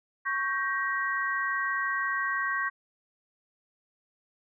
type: chord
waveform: sine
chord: G diminished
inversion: second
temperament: equal with one note detuned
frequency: 1108.7 / 1568 / 1894 Hz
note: Db6 / G6 / Bb6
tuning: 0 / 0 / +27 cents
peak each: -31 dBFS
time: 0.25-2.7 s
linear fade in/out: 20 ms
effects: none